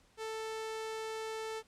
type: tone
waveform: sawtooth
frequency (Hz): 441.4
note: A4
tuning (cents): +5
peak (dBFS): -34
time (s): 0.17-1.63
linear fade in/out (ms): 50
effects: pink hiss -67 dBFS RMS until 1.67 s + low-pass 9000 Hz 12 dB/octave

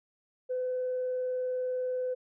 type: tone with vibrato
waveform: sine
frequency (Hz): 506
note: B4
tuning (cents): +42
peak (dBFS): -28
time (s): 0.49-2.15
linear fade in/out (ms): 20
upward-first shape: sine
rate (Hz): 20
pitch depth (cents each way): 11
effects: tanh soft clip ceiling -25 dBFS

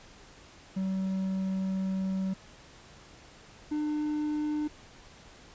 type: tone pair in turn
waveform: triangle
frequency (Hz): 190.3 / 300.8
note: F#3 / D4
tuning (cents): +49 / +42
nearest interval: minor sixth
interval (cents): 793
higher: second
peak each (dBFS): -26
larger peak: neither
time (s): 0.76-2.34 / 3.71-4.68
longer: first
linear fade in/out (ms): 10
effects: pink hiss -53 dBFS RMS until 5.54 s + resampled to 16000 Hz

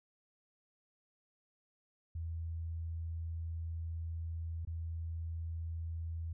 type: tone with dropouts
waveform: sine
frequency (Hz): 82.41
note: E2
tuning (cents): 0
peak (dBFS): -37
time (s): 2.15-6.33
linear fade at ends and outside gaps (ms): 5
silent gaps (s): 4.651-4.672
effects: none

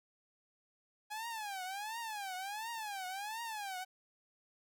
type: tone with vibrato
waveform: sawtooth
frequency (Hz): 828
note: G#5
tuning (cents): -5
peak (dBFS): -36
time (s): 1.1-3.85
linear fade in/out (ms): 20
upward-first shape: triangle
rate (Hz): 1.4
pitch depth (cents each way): 230
effects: none

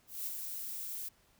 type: noise with ADSR envelope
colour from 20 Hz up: violet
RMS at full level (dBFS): -37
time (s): 0.07-1.09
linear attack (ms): 190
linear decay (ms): 36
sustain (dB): -4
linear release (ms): 10
effects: pink hiss -68 dBFS RMS until 1.39 s

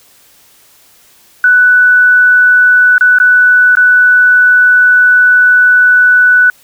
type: tone with dropouts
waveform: sine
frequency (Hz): 1487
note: F#6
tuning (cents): +8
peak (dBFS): -3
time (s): 1.44-6.5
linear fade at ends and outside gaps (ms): 2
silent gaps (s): 2.981-3.009 / 3.186-3.2 / 3.753-3.77
effects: white hiss -45 dBFS RMS until 6.63 s

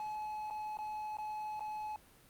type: tone with dropouts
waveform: triangle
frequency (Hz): 853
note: G#5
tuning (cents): +46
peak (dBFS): -36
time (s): 0-1.96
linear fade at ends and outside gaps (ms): 1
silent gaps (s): 0.501-0.508 / 0.771-0.788 / 1.17-1.185 / 1.595-1.606
effects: pink hiss -62 dBFS RMS until 2.29 s + Opus 48 kbps

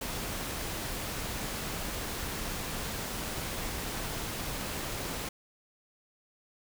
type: noise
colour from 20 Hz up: pink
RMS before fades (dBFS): -36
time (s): 0.01-5.29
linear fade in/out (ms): 5
effects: none

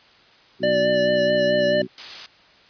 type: harmonic tone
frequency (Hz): 62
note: B1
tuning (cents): +7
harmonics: 2 / 3 / 4 / 5 / 6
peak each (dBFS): -37 / -30 / -29 / -34 / -28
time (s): 0.59-1.88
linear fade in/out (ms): 50
type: tone with vibrato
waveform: square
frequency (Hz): 588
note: D5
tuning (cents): +2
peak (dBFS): -18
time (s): 0.63-1.82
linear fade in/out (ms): 5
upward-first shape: sine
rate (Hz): 4.6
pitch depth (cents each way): 23
type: noise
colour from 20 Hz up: blue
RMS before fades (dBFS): -28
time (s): 1.98-2.26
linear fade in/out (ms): 0
effects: white hiss -52 dBFS RMS until 2.69 s + resampled to 11025 Hz

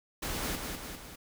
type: noise with echo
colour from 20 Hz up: pink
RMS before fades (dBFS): -35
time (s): 0.22-0.56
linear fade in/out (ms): 10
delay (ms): 200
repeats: 3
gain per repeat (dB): -4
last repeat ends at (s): 1.16
effects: none

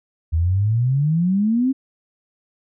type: exponential sweep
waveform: sine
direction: up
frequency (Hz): 77.78 to 271.9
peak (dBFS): -15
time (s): 0.32-1.73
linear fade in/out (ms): 20
effects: none

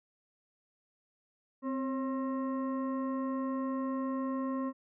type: tone with frequency modulation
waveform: sine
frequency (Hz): 261.6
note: C4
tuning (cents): 0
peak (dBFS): -31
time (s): 1.62-4.73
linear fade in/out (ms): 50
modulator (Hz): 804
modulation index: 0.75
effects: none

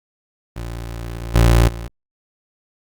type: tone with level steps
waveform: 25% pulse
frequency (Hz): 57.7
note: A#1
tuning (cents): -17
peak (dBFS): -22 / -6 / -23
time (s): 0.56-1.88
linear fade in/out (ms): 5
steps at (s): 1.34 / 1.67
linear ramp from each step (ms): 20
effects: Opus 24 kbps

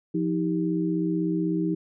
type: tone cluster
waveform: sine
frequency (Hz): 174.6 / 316.5 / 392.6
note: F3 / D#4 / G4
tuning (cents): 0 / +30 / +3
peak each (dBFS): -27 / -25 / -32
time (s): 0.14-1.75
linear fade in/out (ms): 10
effects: none

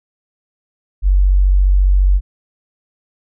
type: tone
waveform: sine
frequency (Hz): 47.27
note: F#1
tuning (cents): +38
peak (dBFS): -8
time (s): 1.02-2.21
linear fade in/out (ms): 50
effects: none

